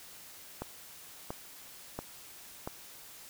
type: click train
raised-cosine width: 1 ms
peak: -22 dBFS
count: 4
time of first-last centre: 0.62-2.675 s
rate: 1.46 Hz
effects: white hiss -51 dBFS RMS until 3.29 s